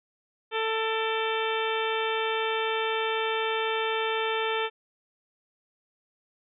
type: harmonic tone with a mistuned harmonic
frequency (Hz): 444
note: A4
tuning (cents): +16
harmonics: 1 / 2 / 3 / 4 / 5 / 6 / 7 / 8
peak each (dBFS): -29 / -32 / -34 / -35 / -36 / -37 / -37 / -38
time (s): 0.51-4.7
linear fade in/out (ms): 50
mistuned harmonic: 5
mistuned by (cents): +66
effects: none